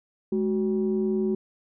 sine tone pair together, 211.1 / 373.9 Hz, G#3 / F#4, +29 / +18 cents, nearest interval minor seventh, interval 989 cents, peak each -24 dBFS, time 0.32-1.35 s, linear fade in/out 5 ms, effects tanh soft clip ceiling -16 dBFS

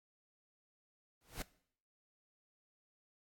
pink noise with exponential growth, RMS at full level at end -39 dBFS, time 1.21-1.42 s, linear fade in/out 2 ms, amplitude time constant 45 ms, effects noise-tail reverb RT60 0.6 s tail -20 dB re dry + AAC 64 kbps

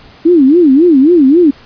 sine tone with vibrato, 305.4 Hz, D#4, 32 cents flat, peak -3 dBFS, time 0.25-1.51 s, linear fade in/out 10 ms, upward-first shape sine, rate 3.7 Hz, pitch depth 280 cents each way, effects pink hiss -39 dBFS RMS until 1.65 s + resampled to 11025 Hz

